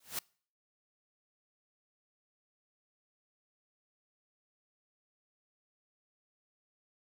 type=noise with exponential growth; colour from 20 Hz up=white; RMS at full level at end=-32 dBFS; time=0-0.19 s; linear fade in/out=5 ms; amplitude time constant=40 ms; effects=noise-tail reverb RT60 0.5 s tail -26 dB re dry